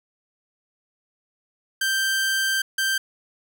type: tone bursts at uneven times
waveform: sawtooth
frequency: 1568 Hz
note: G6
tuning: in tune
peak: -17 dBFS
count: 2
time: 1.81-2.62 / 2.78-2.98 s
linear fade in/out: 5 ms
effects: none